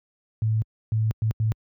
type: tone bursts at uneven times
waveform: sine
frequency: 109.9 Hz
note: A2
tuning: 2 cents flat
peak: -19 dBFS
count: 4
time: 0.42-0.62 / 0.92-1.11 / 1.22-1.31 / 1.4-1.52 s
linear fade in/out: 0 ms
effects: high-pass 60 Hz 12 dB/octave